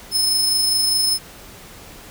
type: tone with amplitude modulation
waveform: sawtooth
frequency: 5210 Hz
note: E8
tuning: 21 cents flat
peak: -12 dBFS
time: 0.11-1.19 s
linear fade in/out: 50 ms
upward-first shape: sine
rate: 24.9 Hz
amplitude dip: 30%
effects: pink hiss -41 dBFS RMS until 2.1 s